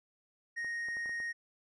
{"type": "tone", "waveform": "triangle", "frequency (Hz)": 1866, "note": "A#6", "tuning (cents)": 1, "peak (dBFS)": -33, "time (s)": [0.56, 1.33], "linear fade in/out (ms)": 20}
{"type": "clicks", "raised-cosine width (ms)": 1, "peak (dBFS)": -38, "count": 6, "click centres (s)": [0.646, 0.886, 0.969, 1.059, 1.094, 1.202]}
{"effects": ["resampled to 22050 Hz"]}